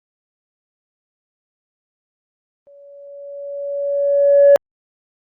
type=tone with exponential growth; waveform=sine; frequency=566 Hz; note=C#5; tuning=36 cents sharp; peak=-3 dBFS; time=2.67-4.56 s; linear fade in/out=0 ms; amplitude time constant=410 ms; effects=tanh soft clip ceiling -2 dBFS + Opus 24 kbps